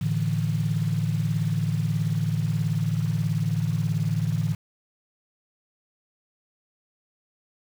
sine chord, A suspended fourth, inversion none, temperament equal with one note detuned, 110 / 146.83 / 165.29 Hz, A2 / D3 / E3, 0 / 0 / +5 cents, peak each -26 / -26 / -26 dBFS, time 0.01-4.55 s, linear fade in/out 10 ms, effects tanh soft clip ceiling -12 dBFS + 7-bit

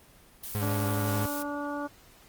blue noise, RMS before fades -38 dBFS, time 0.43-1.43 s, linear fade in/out 10 ms
35% pulse tone with vibrato, 104.1 Hz, G#2, 5 cents sharp, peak -26 dBFS, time 0.55-1.26 s, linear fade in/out 0 ms, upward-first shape sine, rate 12 Hz, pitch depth 33 cents each way
harmonic tone, 289.4 Hz, D4, 25 cents flat, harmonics 1 / 2 / 3 / 4 / 5, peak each -34 / -37 / -39 / -40 / -41 dBFS, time 0.61-1.88 s, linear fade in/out 20 ms
effects pink hiss -56 dBFS RMS until 2.28 s + Opus 24 kbps

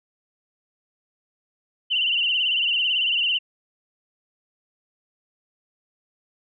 sine tone with vibrato, 2898 Hz, F#7, 37 cents flat, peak -19 dBFS, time 1.9-3.39 s, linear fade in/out 20 ms, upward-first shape sine, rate 18 Hz, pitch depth 99 cents each way, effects none

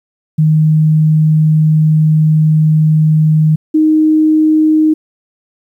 sine tone pair in turn, 155.56 / 311.1 Hz, D#3 / D#4, 0 / 0 cents, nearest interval octave, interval 1200 cents, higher second, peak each -6 dBFS, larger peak neither, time 0.38-3.56 / 3.74-4.94 s, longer first, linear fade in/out 10 ms, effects 8-bit

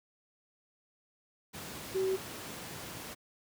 sine tone in noise, 380 Hz, F#4, 46 cents sharp, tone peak -28 dBFS, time 1.94-2.17 s, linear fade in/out 20 ms, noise pink, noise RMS -43 dBFS, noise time 1.53-3.15 s, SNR +12 dB, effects high-pass 100 Hz 12 dB/octave

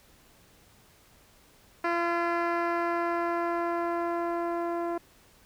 10% pulse tone with low-pass filter sweep, 341.8 Hz, F4, 37 cents flat, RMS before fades -29 dBFS, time 1.84-4.98 s, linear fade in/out 5 ms, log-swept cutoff 2200 to 710 Hz, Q 0.74, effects pink hiss -59 dBFS RMS until 5.45 s

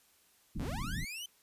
pink low-pass noise, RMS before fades -38 dBFS, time 0.55-1.05 s, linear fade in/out 5 ms, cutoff 290 Hz, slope 48 dB/octave
sawtooth linear sweep, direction up, 55.7 to 3106 Hz, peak -37 dBFS, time 0.59-1.26 s, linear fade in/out 5 ms
effects white hiss -67 dBFS RMS until 1.42 s + resampled to 32000 Hz

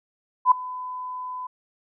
sine tone with ADSR envelope, 1006 Hz, B5, 32 cents sharp, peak -9 dBFS, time 0.45-1.47 s, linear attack 64 ms, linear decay 6 ms, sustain -21 dB, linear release 6 ms, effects none

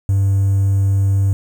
triangle tone, 98 Hz, G2, in tune, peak -9 dBFS, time 0.09-1.33 s, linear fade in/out 0 ms, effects tanh soft clip ceiling -6 dBFS + 7-bit

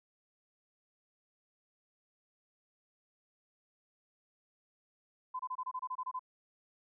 sine tone bursts, 1017 Hz, C6, 50 cents flat, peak -35 dBFS, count 11, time 5.34-6.194 s, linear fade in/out 10 ms, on 54 ms, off 26 ms, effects none

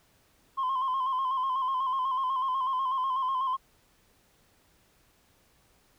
sine tone with vibrato, 1046.5 Hz, C6, in tune, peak -24 dBFS, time 0.57-3.57 s, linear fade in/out 20 ms, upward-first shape square, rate 8.1 Hz, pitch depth 46 cents each way, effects tanh soft clip ceiling -24 dBFS + pink hiss -65 dBFS RMS until 5.98 s

